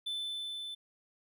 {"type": "tone with level ramp", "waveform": "triangle", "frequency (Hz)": 3520, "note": "A7", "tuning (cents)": 0, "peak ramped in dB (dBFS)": [-32, -38], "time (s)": [0.06, 0.75], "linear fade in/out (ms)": 10, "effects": []}